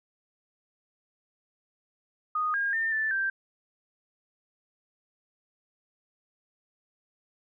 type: tone with pitch steps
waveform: sine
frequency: 1239 / 1620 / 1805 / 1759 / 1575 Hz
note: D#6 / G#6 / A6 / A6 / G6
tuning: -8 / -43 / +44 / -1 / +8 cents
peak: -25 dBFS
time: 2.35-3.3 s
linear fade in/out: 5 ms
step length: 190 ms
effects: none